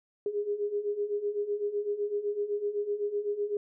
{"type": "beating tone pair", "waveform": "sine", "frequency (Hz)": [406.5, 414.4], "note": ["G#4", "G#4"], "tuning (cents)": [-37, -4], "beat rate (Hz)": 7.9, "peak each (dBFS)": [-34, -30], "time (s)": [0.26, 3.57], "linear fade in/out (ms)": 2, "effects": []}